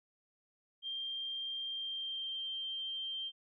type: tone with pitch glide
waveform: sine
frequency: 3182 to 3153 Hz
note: G7 to G7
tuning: +25 to +9 cents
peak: -37 dBFS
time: 0.82-3.32 s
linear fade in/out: 50 ms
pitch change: -16 cents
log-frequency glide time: 1.68-2.45 s
effects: none